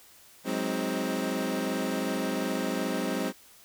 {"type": "chord", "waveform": "25% pulse", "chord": "Ab dominant seventh", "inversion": "third", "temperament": "equal with one note detuned", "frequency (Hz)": [185, 207.7, 261.6, 315.1], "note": ["Gb3", "Ab3", "C4", "Eb4"], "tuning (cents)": [0, 0, 0, 22], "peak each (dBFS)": [-31, -30, -28, -32], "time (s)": [0.44, 3.33], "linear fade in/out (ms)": 50, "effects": ["white hiss -55 dBFS RMS until 3.64 s"]}